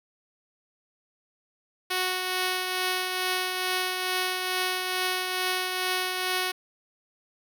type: tone with tremolo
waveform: 5% pulse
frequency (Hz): 368.8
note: F#4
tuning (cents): -6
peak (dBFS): -13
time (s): 1.9-6.52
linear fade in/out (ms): 10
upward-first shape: triangle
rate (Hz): 2.3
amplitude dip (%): 40
effects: none